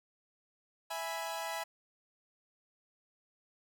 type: chord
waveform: sawtooth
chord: E major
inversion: none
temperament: equal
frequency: 659.3 / 830.6 / 987.8 Hz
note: E5 / G#5 / B5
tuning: 0 / 0 / 0 cents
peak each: -37 / -37 / -38 dBFS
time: 0.9-1.64 s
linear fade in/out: 10 ms
effects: none